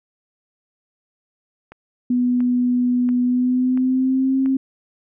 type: click train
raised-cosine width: 0.5 ms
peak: -24 dBFS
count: 5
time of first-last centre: 1.72-4.46 s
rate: 1.46 Hz
type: tone with pitch glide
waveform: sine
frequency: 246.9 to 266.2 Hz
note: B3 to C4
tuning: 0 to +30 cents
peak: -15 dBFS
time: 2.1-4.57 s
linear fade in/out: 5 ms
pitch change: +130 cents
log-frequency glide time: 3.23-4.37 s
effects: none